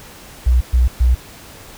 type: tone bursts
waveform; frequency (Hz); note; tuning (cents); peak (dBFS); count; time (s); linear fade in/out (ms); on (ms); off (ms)
sine; 61.74; B1; 0; -9; 3; 0.46-1.15; 10; 150; 120
effects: pink hiss -39 dBFS RMS until 1.77 s